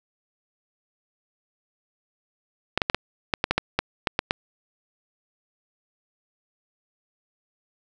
clicks, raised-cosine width 0.3 ms, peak -4 dBFS, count 12, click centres 2.776 / 2.818 / 2.899 / 2.946 / 3.338 / 3.441 / 3.51 / 3.58 / 3.79 / 4.072 / 4.191 / 4.309 s, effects none

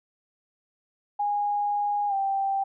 sine tone with pitch glide, 822 to 784 Hz, G#5 to G5, -18 to 0 cents, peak -23 dBFS, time 1.19-2.64 s, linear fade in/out 10 ms, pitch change -82 cents, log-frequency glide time 2.08-2.14 s, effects none

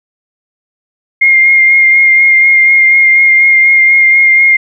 sine tone with vibrato, 2125 Hz, C7, 26 cents sharp, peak -3 dBFS, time 1.21-4.57 s, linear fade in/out 10 ms, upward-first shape sine, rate 4.1 Hz, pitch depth 18 cents each way, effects none

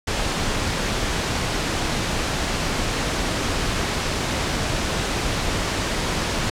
pink noise, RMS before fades -23 dBFS, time 0.07-6.5 s, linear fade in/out 5 ms, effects low-pass 7000 Hz 12 dB/octave

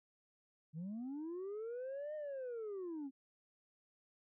sine linear two-way sweep, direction up then down, 148.3 to 617 to 260.4 Hz, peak -39 dBFS, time 0.73-3.11 s, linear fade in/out 50 ms, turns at 2.15 s, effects tanh soft clip ceiling -40 dBFS

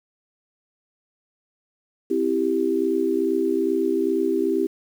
sine chord, C major, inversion none, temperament equal, 261.6 / 329.6 / 392 Hz, C4 / E4 / G4, 0 / 0 / 0 cents, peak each -26 / -23 / -22 dBFS, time 2.1-4.67 s, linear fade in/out 10 ms, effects 8-bit

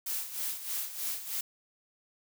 blue noise with tremolo, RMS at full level -33 dBFS, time 0.06-1.41 s, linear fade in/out 5 ms, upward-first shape sine, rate 3.2 Hz, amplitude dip 70%, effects none

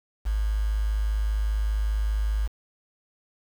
sine tone with quantisation, 52.5 Hz, G#1, 19 cents sharp, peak -22 dBFS, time 0.25-2.48 s, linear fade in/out 20 ms, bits 7, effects none

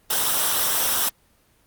white noise with comb filter, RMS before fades -21 dBFS, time 0.1-1.09 s, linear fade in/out 5 ms, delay 0.44 ms, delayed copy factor -0.55, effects pink hiss -60 dBFS RMS until 1.66 s + Opus 24 kbps

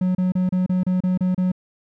triangle tone bursts, 183.4 Hz, F#3, 15 cents flat, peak -15 dBFS, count 9, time 0.01-1.518 s, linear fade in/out 5 ms, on 140 ms, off 31 ms, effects none

